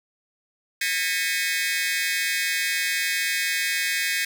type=tone cluster; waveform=sawtooth; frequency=1621 / 1816 / 1983 / 2207 / 2520 Hz; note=G#6 / A#6 / B6 / C#7 / D#7; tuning=-42 / -46 / +7 / -8 / +21 cents; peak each=-26 dBFS; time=0.81-4.25 s; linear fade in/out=5 ms; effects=none